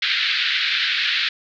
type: band-pass noise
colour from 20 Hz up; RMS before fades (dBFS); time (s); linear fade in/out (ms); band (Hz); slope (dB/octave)
white; -21; 0.02-1.29; 5; 1500 to 4200; 48
effects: none